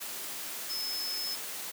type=tone in noise; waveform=sine; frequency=5200 Hz; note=E8; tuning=24 cents flat; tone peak=-33 dBFS; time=0.69-1.36 s; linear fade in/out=20 ms; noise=white; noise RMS=-39 dBFS; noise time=0-1.72 s; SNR=+3 dB; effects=high-pass 200 Hz 12 dB/octave